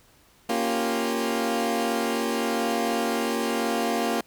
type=chord; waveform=20% pulse; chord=G half-diminished seventh; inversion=first; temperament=equal; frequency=233.1 / 277.2 / 349.2 / 392 Hz; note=Bb3 / Db4 / F4 / G4; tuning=0 / 0 / 0 / 0 cents; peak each=-22 / -26 / -25 / -27 dBFS; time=0.49-4.21 s; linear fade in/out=5 ms; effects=pink hiss -58 dBFS RMS until 4.26 s